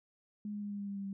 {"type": "tone with pitch steps", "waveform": "sine", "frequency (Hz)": [208.4, 206.6, 204.8, 203.1, 201.3, 199.56, 197.84, 196.14], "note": ["G#3", "G#3", "G#3", "G#3", "G3", "G3", "G3", "G3"], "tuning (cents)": [6, -9, -24, -38, 46, 31, 16, 1], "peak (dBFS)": -37, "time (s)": [0.45, 1.13], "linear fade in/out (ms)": 2, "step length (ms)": 85, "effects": []}